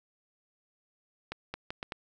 accelerating click train, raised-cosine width 0.3 ms, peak -20 dBFS, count 5, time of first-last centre 1.32-1.922 s, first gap 220 ms, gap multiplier 0.75, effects none

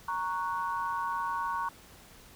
sine chord, F# major, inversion first, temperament equal, 932.3 / 1108.7 / 1480 Hz, A#5 / C#6 / F#6, 0 / 0 / 0 cents, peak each -33 / -33 / -39 dBFS, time 0.08-1.69 s, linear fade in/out 5 ms, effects pink hiss -54 dBFS RMS until 2.35 s

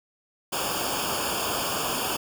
pink noise with comb filter, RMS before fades -28 dBFS, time 0.52-2.17 s, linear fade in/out 10 ms, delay 0.5 ms, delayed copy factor -0.95, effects none

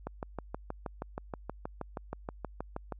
click train, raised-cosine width 1 ms, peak -22 dBFS, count 19, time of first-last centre 0.07-2.923 s, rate 6.31 Hz, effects added 50 Hz sine -48 dBFS peak until 2.99 s

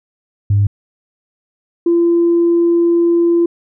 sine tone pair in turn, 101.4 / 341.1 Hz, G#2 / F4, -41 / -41 cents, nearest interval octave + major sixth, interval 2100 cents, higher second, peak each -8 dBFS, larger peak neither, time 0.5-0.67 / 1.86-3.46 s, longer second, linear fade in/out 5 ms, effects tanh soft clip ceiling -5 dBFS

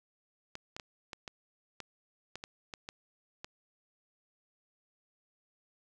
clicks, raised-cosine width 0.2 ms, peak -24 dBFS, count 11, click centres 0.554 / 0.765 / 0.798 / 1.132 / 1.278 / 1.803 / 2.356 / 2.439 / 2.738 / 2.889 / 3.445 s, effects none

